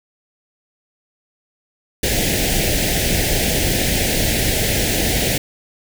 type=band-stop noise; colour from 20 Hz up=pink; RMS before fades=-18 dBFS; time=2.03-5.38 s; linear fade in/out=5 ms; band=760 to 1700 Hz; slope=48 dB/octave; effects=none